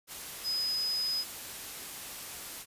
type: tone in noise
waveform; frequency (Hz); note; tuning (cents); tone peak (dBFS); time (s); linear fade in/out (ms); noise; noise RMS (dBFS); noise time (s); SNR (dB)
sine; 5030; D#8; +18; -29; 0.43-1.25; 50; white; -42; 0.07-2.66; +10
effects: resampled to 32000 Hz